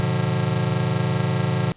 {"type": "chord", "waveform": "square", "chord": "G# diminished seventh", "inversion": "none", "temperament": "just", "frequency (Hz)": [103.83, 124.59, 149.51, 179.41], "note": ["G#2", "B2", "D3", "F3"], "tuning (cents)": [0, 16, 31, 47], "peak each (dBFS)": [-29, -24, -26, -27], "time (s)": [0, 1.72], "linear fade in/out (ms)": 0, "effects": ["pink hiss -54 dBFS RMS until 1.76 s", "resampled to 8000 Hz"]}